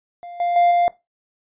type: tone with level steps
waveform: triangle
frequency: 698.5 Hz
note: F5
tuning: in tune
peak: -31 / -16 / -10 / -12 dBFS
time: 0.23-0.88 s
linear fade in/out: 0 ms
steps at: 0.4 / 0.56 / 0.71 s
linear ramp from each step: 2 ms
effects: noise-tail reverb RT60 0.2 s tail -18 dB re dry + resampled to 8000 Hz